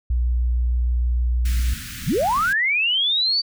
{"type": "tone with vibrato", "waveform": "sine", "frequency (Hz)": 60.5, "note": "B1", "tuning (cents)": -35, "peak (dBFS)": -17, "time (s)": [0.1, 1.74], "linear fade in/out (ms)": 5, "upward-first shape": "triangle", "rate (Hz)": 6.5, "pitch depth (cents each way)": 11}
{"type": "band-stop noise", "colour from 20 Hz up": "pink", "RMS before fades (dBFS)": -33, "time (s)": [1.45, 2.53], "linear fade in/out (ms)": 5, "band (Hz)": [260, 1400], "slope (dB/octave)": 48}
{"type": "linear sweep", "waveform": "sine", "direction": "up", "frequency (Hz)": [80.7, 4637], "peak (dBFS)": -17, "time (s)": [2.06, 3.42], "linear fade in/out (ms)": 20}
{"effects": []}